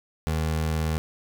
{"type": "tone", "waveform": "25% pulse", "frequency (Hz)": 79, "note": "D#2", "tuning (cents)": 27, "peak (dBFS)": -20, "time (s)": [0.27, 0.98], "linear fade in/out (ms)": 0, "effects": []}